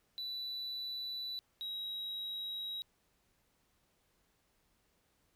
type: tone pair in turn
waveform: sine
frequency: 3968 / 3837 Hz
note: B7 / A#7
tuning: +7 / +49 cents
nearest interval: minor second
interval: 58 cents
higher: first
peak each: -36 / -36 dBFS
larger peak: neither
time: 0.18-1.39 / 1.61-2.82 s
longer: neither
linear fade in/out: 0 ms
effects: tanh soft clip ceiling -37 dBFS + pink hiss -75 dBFS RMS until 5.35 s